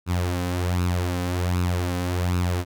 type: tone with flanger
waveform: sawtooth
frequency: 89.1 Hz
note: F2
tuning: 35 cents sharp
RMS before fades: -24 dBFS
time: 0.06-2.65 s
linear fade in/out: 50 ms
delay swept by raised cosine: 0.76 to 3.96 ms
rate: 1.3 Hz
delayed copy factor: +0.6
effects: none